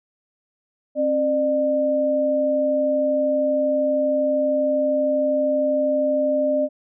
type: tone pair together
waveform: sine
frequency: 267.3 / 600 Hz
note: C4 / D5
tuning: +37 / +37 cents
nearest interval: octave + major second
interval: 1400 cents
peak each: -24 / -18 dBFS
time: 0.95-6.69 s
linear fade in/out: 50 ms
effects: none